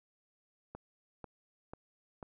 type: click train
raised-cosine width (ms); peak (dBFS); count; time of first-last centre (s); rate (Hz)
1; -30; 4; 0.75-2.228; 2.03
effects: none